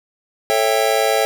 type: chord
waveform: square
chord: A dominant seventh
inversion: none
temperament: just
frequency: 440 / 550 / 660 / 792 Hz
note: A4 / C#5 / E5 / G5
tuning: 0 / -14 / +2 / +18 cents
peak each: -21 dBFS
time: 0.5-1.25 s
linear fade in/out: 0 ms
effects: none